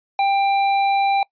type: tone with hard clipping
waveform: sine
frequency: 791 Hz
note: G5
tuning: 15 cents sharp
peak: -17 dBFS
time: 0.19-1.23 s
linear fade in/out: 2 ms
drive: 11 dB
effects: noise-tail reverb RT60 0.1 s tail -24 dB re dry + resampled to 11025 Hz